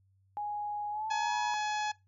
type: tone with pitch glide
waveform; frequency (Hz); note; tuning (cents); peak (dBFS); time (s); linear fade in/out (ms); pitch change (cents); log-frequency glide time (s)
sine; 830.6 to 954.1; G#5 to A#5; 0 to +40; -33; 0.37-1.54; 0; +240; 0.91-1.34
type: harmonic tone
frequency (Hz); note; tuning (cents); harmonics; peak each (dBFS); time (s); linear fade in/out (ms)
845; G#5; +30; 1 / 2 / 3 / 4 / 5 / 6 / 7 / 8; -32 / -38 / -42 / -44 / -46 / -48 / -49 / -50; 1.1-1.92; 10
effects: noise-tail reverb RT60 0.2 s tail -20 dB re dry + added 96 Hz sine -65 dBFS peak until 2.07 s